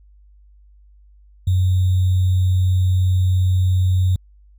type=tone with sample-and-hold; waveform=sine; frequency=92.3 Hz; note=F#2; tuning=4 cents flat; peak=-13 dBFS; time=1.47-4.16 s; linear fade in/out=5 ms; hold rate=3675 Hz; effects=added 50 Hz sine -46 dBFS peak until 4.58 s